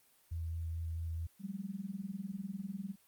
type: tone with vibrato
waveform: sine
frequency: 82.41 Hz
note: E2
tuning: in tune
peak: -36 dBFS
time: 0.31-1.27 s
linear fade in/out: 10 ms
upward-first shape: square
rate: 4.6 Hz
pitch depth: 11 cents each way
type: tone with tremolo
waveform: sine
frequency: 194.8 Hz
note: G3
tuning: 11 cents flat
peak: -35 dBFS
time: 1.39-2.96 s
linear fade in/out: 50 ms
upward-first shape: sine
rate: 20 Hz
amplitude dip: 90%
effects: white hiss -68 dBFS RMS until 3.07 s + Opus 32 kbps